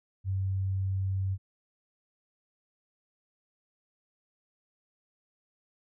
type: tone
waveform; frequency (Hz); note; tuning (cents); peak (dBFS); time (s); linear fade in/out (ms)
sine; 95.8; G2; -39; -27; 0.24-1.38; 50
effects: none